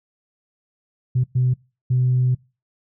sine tone bursts at uneven times, 126.4 Hz, B2, 41 cents sharp, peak -14 dBFS, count 3, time 1.15-1.24 / 1.35-1.54 / 1.9-2.35 s, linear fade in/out 10 ms, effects noise-tail reverb RT60 0.3 s tail -24 dB re dry + tanh soft clip ceiling -11 dBFS

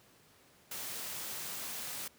white noise, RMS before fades -41 dBFS, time 0.71-2.08 s, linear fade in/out 5 ms, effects pink hiss -63 dBFS RMS until 2.18 s + high-pass 100 Hz 12 dB/octave

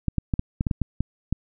clicks, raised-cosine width 5 ms, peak -10 dBFS, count 10, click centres 0.083 / 0.183 / 0.338 / 0.394 / 0.609 / 0.668 / 0.712 / 0.817 / 1.006 / 1.326 s, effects none

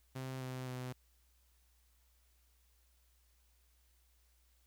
sawtooth tone with pitch steps, 130.81 / 128.79 / 126.79 Hz, C3 / C3 / B2, 0 / -27 / +46 cents, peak -37 dBFS, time 0.15-0.93 s, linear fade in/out 10 ms, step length 260 ms, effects added 60 Hz sine -69 dBFS peak until 4.66 s + white hiss -75 dBFS RMS until 4.66 s

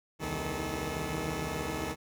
10% pulse tone cluster, 65.6 / 79.7 / 153 / 160.3 / 431.7 Hz, C2 / D#2 / D#3 / E3 / A4, +5 / +42 / -29 / -48 / -33 cents, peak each -31 dBFS, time 0.19-1.96 s, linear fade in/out 50 ms, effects none

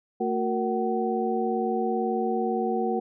sine tone cluster, 225.1 / 365.9 / 463.8 / 755 Hz, A3 / F#4 / A#4 / F#5, +40 / -19 / -9 / +35 cents, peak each -29 dBFS, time 0.2-3 s, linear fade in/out 10 ms, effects none

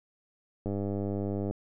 click train, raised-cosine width 2 ms, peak -20 dBFS, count 86, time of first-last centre 0.66-1.51 s, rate 100 Hz, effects none

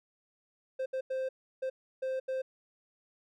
triangle tone bursts at uneven times, 523.3 Hz, C5, in tune, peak -29 dBFS, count 6, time 0.79-0.86 / 0.93-1.01 / 1.1-1.29 / 1.62-1.7 / 2.02-2.2 / 2.28-2.42 s, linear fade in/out 10 ms, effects none

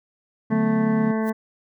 harmonic tone, 220 Hz, A3, in tune, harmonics 1 / 2 / 3 / 4 / 5 / 7 / 8 / 9, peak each -22 / -28 / -32 / -34 / -36 / -39 / -40 / -41 dBFS, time 0.5-1.33 s, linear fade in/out 20 ms
triangle chord, B minor seventh, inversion first, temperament equal with one note detuned, 146.83 / 185 / 220 / 249.5 Hz, D3 / F#3 / A3 / B3, 0 / 0 / 0 / +18 cents, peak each -27 dBFS, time 0.5-1.12 s, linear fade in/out 10 ms
blue noise with exponential growth, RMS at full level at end -37 dBFS, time 1.2-1.3 s, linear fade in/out 5 ms, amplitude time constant 21 ms
effects none

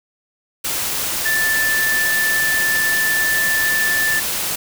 sine tone in noise, 1760 Hz, A6, in tune, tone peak -16 dBFS, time 1.25-4.2 s, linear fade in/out 10 ms, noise white, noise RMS -22 dBFS, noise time 0.64-4.56 s, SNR +3 dB, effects none

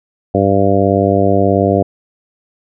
harmonic tone, 98.5 Hz, G2, 9 cents sharp, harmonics 1 / 2 / 3 / 4 / 5 / 6 / 7, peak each -17 / -17 / -17 / -17 / -17 / -17 / -17 dBFS, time 0.34-1.83 s, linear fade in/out 10 ms, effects none

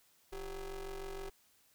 45% pulse ring-modulated tone, 183.8 Hz, F#3, 11 cents flat, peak -38 dBFS, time 0.32-1.3 s, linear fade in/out 10 ms, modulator 207 Hz, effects white hiss -69 dBFS RMS until 1.74 s

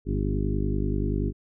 harmonic tone with a mistuned harmonic, 50.4 Hz, G1, 49 cents sharp, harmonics 1 / 2 / 3 / 4 / 5 / 6 / 7 / 8, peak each -27 / -30 / -32 / -33 / -34 / -35 / -35 / -36 dBFS, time 0.05-1.33 s, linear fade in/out 50 ms, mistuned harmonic 6, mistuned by -31 cents, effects none

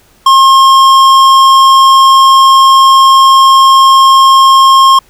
triangle tone with tanh clipping, 1071 Hz, C6, 40 cents sharp, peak -3 dBFS, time 0.26-4.99 s, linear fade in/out 5 ms, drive 18 dB, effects pink hiss -46 dBFS RMS until 5.09 s

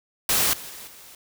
white noise with level steps, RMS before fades -21 / -38 / -40 / -46 dBFS, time 0.29-1.15 s, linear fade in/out 2 ms, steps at 0.53 / 0.69 / 0.87 s, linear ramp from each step 5 ms, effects none

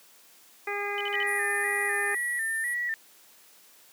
harmonic tone, 407 Hz, G#4, 35 cents flat, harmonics 1 / 2 / 3 / 4 / 5 / 6, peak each -34 / -36 / -38 / -38 / -34 / -38 dBFS, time 0.67-2.15 s, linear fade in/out 5 ms
sine tone bursts, 3017 Hz, F#7, 33 cents sharp, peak -32 dBFS, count 4, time 0.98-1.229 s, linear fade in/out 0 ms, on 27 ms, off 47 ms
sine tone with vibrato, 1864.7 Hz, A#6, in tune, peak -27 dBFS, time 1.14-2.94 s, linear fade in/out 0 ms, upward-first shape square, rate 2 Hz, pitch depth 63 cents each way
white band-pass noise, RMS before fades -41 dBFS, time 1.26-2.75 s, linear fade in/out 20 ms, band 9400 to 11000 Hz, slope 96 dB/octave
effects white hiss -56 dBFS RMS until 3.92 s + high-pass 200 Hz 12 dB/octave

